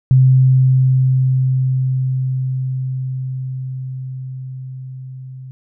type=tone with level ramp; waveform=sine; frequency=130.2 Hz; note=C3; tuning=8 cents flat; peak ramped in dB=-6 to -30 dBFS; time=0.11-5.51 s; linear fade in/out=0 ms; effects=none